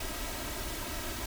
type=noise with comb filter; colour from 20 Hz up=pink; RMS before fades=-37 dBFS; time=0-1.26 s; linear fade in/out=5 ms; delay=3.1 ms; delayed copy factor=+0.65; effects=none